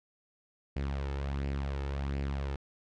sawtooth tone with flanger, 69.3 Hz, C#2, in tune, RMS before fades -34 dBFS, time 0.76-2.56 s, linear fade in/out 5 ms, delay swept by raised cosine 0.4 to 2.3 ms, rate 1.4 Hz, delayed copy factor +0.5, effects low-pass 4000 Hz 12 dB/octave

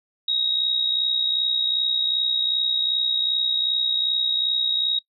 sine tone with amplitude modulation, 3784 Hz, A#7, 25 cents sharp, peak -17 dBFS, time 0.28-4.99 s, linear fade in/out 5 ms, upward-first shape sine, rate 62.6 Hz, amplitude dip 65%, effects noise-tail reverb RT60 0.1 s tail -20 dB re dry

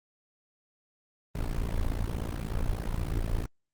brown noise with amplitude modulation, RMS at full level -26 dBFS, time 1.35-3.46 s, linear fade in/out 5 ms, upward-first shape sine, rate 56.6 Hz, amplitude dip 90%, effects Opus 24 kbps

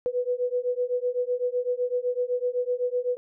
sine beating tone pair, 490.3 / 498.2 Hz, B4 / B4, -13 / +15 cents, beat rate 7.9 Hz, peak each -27 dBFS, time 0.06-3.17 s, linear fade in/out 0 ms, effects none

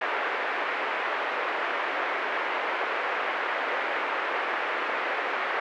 white band-pass noise, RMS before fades -29 dBFS, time 0.01-5.6 s, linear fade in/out 5 ms, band 380 to 2100 Hz, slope 24 dB/octave, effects none

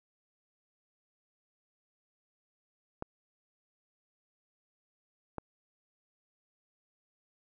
clicks, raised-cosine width 1 ms, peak -22 dBFS, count 2, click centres 3.024 / 5.383 s, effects none

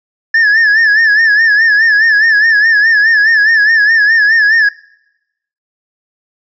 triangle tone with vibrato, 1745 Hz, A6, 15 cents flat, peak -4 dBFS, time 0.34-4.69 s, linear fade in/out 5 ms, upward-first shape sine, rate 4.8 Hz, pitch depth 93 cents each way, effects noise-tail reverb RT60 0.9 s tail -23 dB re dry + resampled to 16000 Hz

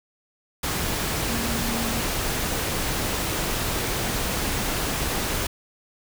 sine tone in noise, 230.3 Hz, A#3, 21 cents flat, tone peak -29 dBFS, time 1.28-2.01 s, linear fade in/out 5 ms, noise pink, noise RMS -26 dBFS, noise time 0.63-5.47 s, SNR -6 dB, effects none

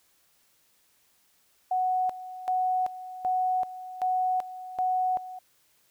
sine tone with tremolo, 740 Hz, F#5, in tune, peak -23 dBFS, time 1.71-5.39 s, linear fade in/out 5 ms, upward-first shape square, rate 1.3 Hz, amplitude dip 80%, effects white hiss -66 dBFS RMS until 5.9 s

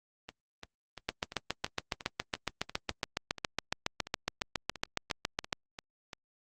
two click trains, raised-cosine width 0.2 ms, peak -24 / -12 dBFS, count 18 / 33, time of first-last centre 0.29-6.132 / 1.09-5.528 s, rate 2.91 / 7.21 Hz, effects Opus 32 kbps

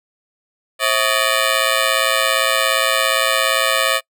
10% pulse ring-modulated tone, 594 Hz, D5, 20 cents sharp, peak -3 dBFS, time 0.79-4.01 s, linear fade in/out 50 ms, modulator 58.7 Hz, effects noise-tail reverb RT60 0.1 s tail -25 dB re dry

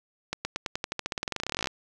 accelerating click train, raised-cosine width 0.2 ms, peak -12 dBFS, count 28, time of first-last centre 0.33-1.672 s, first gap 120 ms, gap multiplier 0.92, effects none

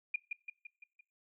sine tone with echo, 2425 Hz, D#7, 45 cents flat, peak -29 dBFS, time 0.14-0.16 s, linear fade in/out 5 ms, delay 170 ms, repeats 5, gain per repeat -5 dB, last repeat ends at 1.01 s, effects noise-tail reverb RT60 0.4 s tail -23 dB re dry

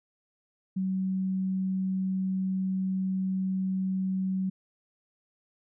sine tone, 188.9 Hz, F#3, 36 cents sharp, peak -26 dBFS, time 0.76-4.5 s, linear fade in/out 10 ms, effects none

